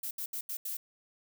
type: noise bursts at uneven times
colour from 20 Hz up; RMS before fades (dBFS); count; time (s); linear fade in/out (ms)
violet; -37; 5; 0.03-0.11 / 0.18-0.26 / 0.33-0.41 / 0.49-0.57 / 0.65-0.77; 5
effects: none